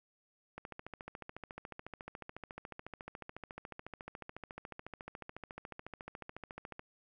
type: click train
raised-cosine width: 0.5 ms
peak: -29 dBFS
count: 88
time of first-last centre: 0.58-6.794 s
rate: 14 Hz
effects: none